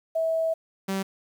sine / sawtooth tone pair in turn, 650 / 193.25 Hz, E5 / G3, -24 / -24 cents, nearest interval octave + major sixth, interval 2100 cents, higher first, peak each -22 dBFS, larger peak neither, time 0.15-0.54 / 0.88-1.03 s, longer first, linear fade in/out 10 ms, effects 9-bit

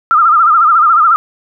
sine tone with vibrato, 1287 Hz, E6, 42 cents flat, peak -5 dBFS, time 0.11-1.16 s, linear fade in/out 0 ms, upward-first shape sine, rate 14 Hz, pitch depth 120 cents each way, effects none

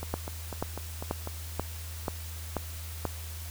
two click trains, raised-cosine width 1 ms, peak -22 / -15 dBFS, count 6 / 7, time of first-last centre 0.03-1.274 / 0.14-3.053 s, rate 4.02 / 2.06 Hz, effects added 81 Hz sine -38 dBFS peak until 3.5 s + white hiss -45 dBFS RMS until 3.5 s

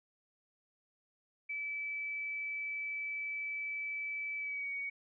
sine tone with pitch glide, 2306 to 2246 Hz, D7 to C#7, -32 to +22 cents, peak -36 dBFS, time 1.49-4.9 s, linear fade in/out 10 ms, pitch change -46 cents, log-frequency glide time 4.38-4.71 s, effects none

